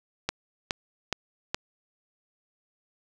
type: click train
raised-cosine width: 0.2 ms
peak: -9 dBFS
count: 4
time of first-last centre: 0.29-1.545 s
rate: 2.39 Hz
effects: none